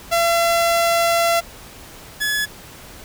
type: tone pair in turn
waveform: sawtooth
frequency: 678 / 1701.6 Hz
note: E5 / G#6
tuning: +49 / +42 cents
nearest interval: octave + major third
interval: 1593 cents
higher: second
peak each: -11 / -15 dBFS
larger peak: first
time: 0.11-1.41 / 2.2-2.46 s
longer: first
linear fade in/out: 20 ms
effects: pink hiss -40 dBFS RMS until 3.04 s